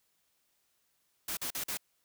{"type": "noise bursts", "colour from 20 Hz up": "white", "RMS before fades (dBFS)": -36, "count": 4, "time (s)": [1.28, 1.773], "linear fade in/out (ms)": 5, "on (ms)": 91, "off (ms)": 43, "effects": ["white hiss -75 dBFS RMS until 2.04 s"]}